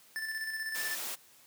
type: tone with tremolo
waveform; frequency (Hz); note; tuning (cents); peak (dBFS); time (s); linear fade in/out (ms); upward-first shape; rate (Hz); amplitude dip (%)
square; 1761; A6; +1; -34; 0.16-0.95; 0; square; 16; 40
type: high-pass noise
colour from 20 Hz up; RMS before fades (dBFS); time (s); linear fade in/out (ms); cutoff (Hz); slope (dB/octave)
white; -38; 0.74-1.16; 20; 270; 12
effects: white hiss -60 dBFS RMS until 1.46 s + high-pass 80 Hz 12 dB/octave